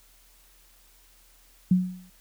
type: tone with exponential decay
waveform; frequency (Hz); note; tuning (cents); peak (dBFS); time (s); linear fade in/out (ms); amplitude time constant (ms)
sine; 182.8; F#3; -21; -14; 1.71-2.1; 5; 84
effects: added 40 Hz sine -59 dBFS peak until 2.2 s + white hiss -59 dBFS RMS until 2.2 s